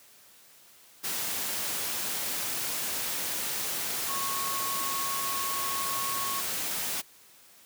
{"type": "tone in noise", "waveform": "sine", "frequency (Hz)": 1100, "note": "C#6", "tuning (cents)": -14, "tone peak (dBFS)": -33, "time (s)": [4.08, 6.41], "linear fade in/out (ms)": 20, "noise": "white", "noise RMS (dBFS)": -32, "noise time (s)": [1.03, 7.02], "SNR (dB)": -4, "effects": ["white hiss -56 dBFS RMS until 7.65 s", "high-pass 100 Hz 12 dB/octave"]}